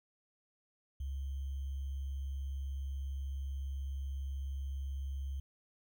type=tone with sample-and-hold; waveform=sine; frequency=68.2 Hz; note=C#2; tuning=28 cents flat; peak=-36 dBFS; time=1-5.4 s; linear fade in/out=5 ms; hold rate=3150 Hz; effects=none